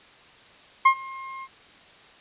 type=tone with ADSR envelope; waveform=35% pulse; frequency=1067 Hz; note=C6; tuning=34 cents sharp; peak=-9 dBFS; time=0.85-1.48 s; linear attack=10 ms; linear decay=81 ms; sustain=-24 dB; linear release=50 ms; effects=white hiss -51 dBFS RMS until 2.2 s + resampled to 8000 Hz